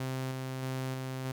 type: tone with tremolo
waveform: sawtooth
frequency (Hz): 130.81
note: C3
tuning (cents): 0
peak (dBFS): -29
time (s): 0-1.32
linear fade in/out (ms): 5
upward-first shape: square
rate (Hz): 1.6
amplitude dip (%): 25
effects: none